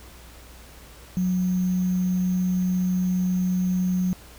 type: tone with sample-and-hold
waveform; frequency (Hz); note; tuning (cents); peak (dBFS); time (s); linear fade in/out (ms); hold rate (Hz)
sine; 182.8; F#3; -21; -20; 1.17-4.13; 0; 6300
effects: added 60 Hz sine -47 dBFS peak until 4.38 s + pink hiss -48 dBFS RMS until 4.38 s